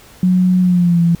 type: tone with pitch glide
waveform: sine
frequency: 182.8 to 169.58 Hz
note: F#3 to E3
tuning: -21 to +49 cents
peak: -9 dBFS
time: 0.23-1.15 s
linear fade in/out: 2 ms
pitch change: -130 cents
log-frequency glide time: 0.61-1.01 s
effects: pink hiss -43 dBFS RMS until 1.2 s